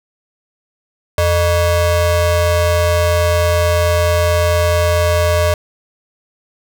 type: ring-modulated tone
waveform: square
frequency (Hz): 261.6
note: C4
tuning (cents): 0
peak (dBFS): -9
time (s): 1.18-5.54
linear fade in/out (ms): 2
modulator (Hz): 347
effects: none